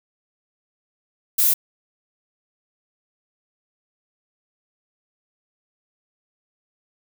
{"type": "noise", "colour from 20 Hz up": "violet", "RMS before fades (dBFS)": -17, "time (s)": [1.38, 1.54], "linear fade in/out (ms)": 10, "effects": []}